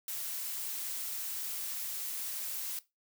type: noise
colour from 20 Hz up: blue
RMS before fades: -38 dBFS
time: 0.08-2.79 s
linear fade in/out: 2 ms
effects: noise-tail reverb RT60 0.2 s tail -17 dB re dry